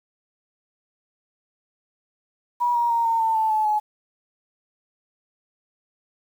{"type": "tone with pitch steps", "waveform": "sine", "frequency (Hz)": [965, 947.3, 930, 912.9, 896.2, 879.8, 863.7, 847.9], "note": ["B5", "A#5", "A#5", "A#5", "A5", "A5", "A5", "G#5"], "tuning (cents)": [-40, 28, -4, -36, 32, 0, -32, 36], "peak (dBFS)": -18, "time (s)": [2.6, 3.8], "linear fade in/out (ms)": 20, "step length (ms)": 150, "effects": ["8-bit"]}